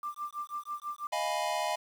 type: tone with tremolo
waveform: sine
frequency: 1185 Hz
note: D6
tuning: 15 cents sharp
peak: -32 dBFS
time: 0.03-1.07 s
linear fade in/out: 2 ms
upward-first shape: sine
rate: 6.1 Hz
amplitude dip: 95%
type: chord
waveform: square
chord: F half-diminished seventh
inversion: third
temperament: equal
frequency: 622.3 / 698.5 / 830.6 / 987.8 Hz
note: Eb5 / F5 / Ab5 / Cb6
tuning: 0 / 0 / 0 / 0 cents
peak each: -36 dBFS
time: 1.12-1.76 s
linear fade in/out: 10 ms
effects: low-pass 11000 Hz 12 dB/octave + 9-bit